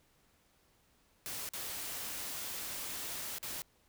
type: noise with dropouts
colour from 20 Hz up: white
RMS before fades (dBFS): -41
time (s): 1.26-3.62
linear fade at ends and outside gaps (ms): 0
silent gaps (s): 1.489-1.535 / 3.384-3.429
effects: pink hiss -70 dBFS RMS until 3.88 s